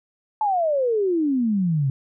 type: exponential sweep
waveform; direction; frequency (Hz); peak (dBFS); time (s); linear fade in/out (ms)
sine; down; 880 to 130; -18; 0.41-1.9; 2
effects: none